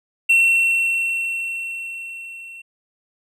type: tone with level ramp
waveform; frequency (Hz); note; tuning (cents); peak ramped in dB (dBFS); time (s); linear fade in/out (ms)
triangle; 2713; E7; +49; -9 to -34; 0.29-2.62; 10
effects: resampled to 32000 Hz